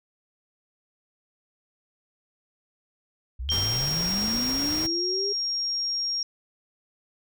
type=linear sweep; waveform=sine; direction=up; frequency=56 to 411.8 Hz; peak=-29 dBFS; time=3.39-5.33 s; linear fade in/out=10 ms
type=tone with exponential decay; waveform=sine; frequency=3171 Hz; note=G7; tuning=19 cents sharp; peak=-24 dBFS; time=3.49-4.28 s; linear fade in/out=0 ms; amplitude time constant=170 ms
type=tone; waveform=sine; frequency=5580 Hz; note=F8; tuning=2 cents flat; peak=-25 dBFS; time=3.5-6.23 s; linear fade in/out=2 ms
type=noise; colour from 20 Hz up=pink; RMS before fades=-34 dBFS; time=3.51-4.87 s; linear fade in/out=10 ms
effects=none

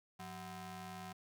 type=ring-modulated tone; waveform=sawtooth; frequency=282.1 Hz; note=C#4; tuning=30 cents sharp; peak=-39 dBFS; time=0.19-1.13 s; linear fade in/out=10 ms; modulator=463 Hz; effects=13-bit

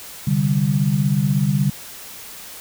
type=chord; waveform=sine; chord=C suspended second; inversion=none; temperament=just; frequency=130.81 / 147.16 / 196.22 Hz; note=C3 / D3 / G3; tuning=0 / +4 / +2 cents; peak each=-22 / -18 / -20 dBFS; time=0.27-1.7 s; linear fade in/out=5 ms; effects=white hiss -37 dBFS RMS until 2.6 s

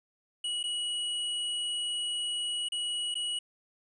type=tone with dropouts; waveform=square; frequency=2919 Hz; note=F#7; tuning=24 cents flat; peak=-31 dBFS; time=0.44-3.39 s; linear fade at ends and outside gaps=5 ms; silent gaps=0.63-0.638 / 2.687-2.72 / 3.143-3.153 s; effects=resampled to 24000 Hz

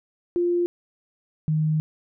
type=tone pair in turn; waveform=sine; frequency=349.3 / 155.29 Hz; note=F4 / D#3; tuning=0 / -3 cents; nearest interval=octave + major second; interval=1403 cents; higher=first; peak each=-19 dBFS; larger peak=neither; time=0.36-0.66 / 1.48-1.8 s; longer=second; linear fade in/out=0 ms; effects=none

